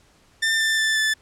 sawtooth tone with pitch steps, 1793 / 1778.6 / 1764.2 / 1750 Hz, A6 / A6 / A6 / A6, +32 / +18 / +4 / -10 cents, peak -15 dBFS, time 0.42-1.14 s, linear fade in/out 10 ms, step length 180 ms, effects pink hiss -57 dBFS RMS until 1.21 s + low-pass 9000 Hz 12 dB/octave

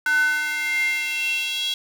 square tone with high-pass filter sweep, 301.1 Hz, D4, 43 cents sharp, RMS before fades -23 dBFS, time 0.06-1.74 s, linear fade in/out 2 ms, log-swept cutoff 1400 to 3400 Hz, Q 8.2, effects none

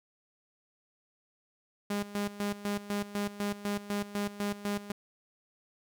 sawtooth tone with tremolo, 204 Hz, G#3, 31 cents flat, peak -26 dBFS, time 1.9-4.92 s, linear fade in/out 5 ms, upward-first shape square, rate 4 Hz, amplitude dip 80%, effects none

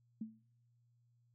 sine tone with exponential decay, 220 Hz, A3, in tune, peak -36 dBFS, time 0.21-0.38 s, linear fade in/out 5 ms, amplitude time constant 35 ms, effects noise-tail reverb RT60 0.7 s tail -24 dB re dry + added 119 Hz sine -70 dBFS peak until 1.34 s

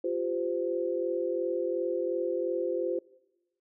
sine chord, F suspended second, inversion none, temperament equal with one note detuned, 349.2 / 392 / 515.5 Hz, F4 / G4 / C5, 0 / 0 / -26 cents, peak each -31 / -34 / -31 dBFS, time 0.04-2.99 s, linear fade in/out 5 ms, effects noise-tail reverb RT60 1.0 s tail -21 dB re dry

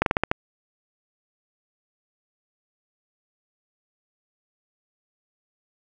slowing click train, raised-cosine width 0.5 ms, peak -4 dBFS, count 6, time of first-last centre 0.02-0.315 s, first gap 42 ms, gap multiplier 1.17, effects none

